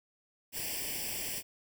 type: noise with comb filter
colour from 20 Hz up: white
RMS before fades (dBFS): -37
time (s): 0.52-1.43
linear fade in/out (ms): 50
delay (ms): 0.38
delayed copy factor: +0.9
effects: none